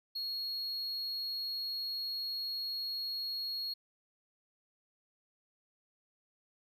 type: tone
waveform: triangle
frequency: 4308 Hz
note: C8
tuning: 50 cents sharp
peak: -34 dBFS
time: 0.15-3.74 s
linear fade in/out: 10 ms
effects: none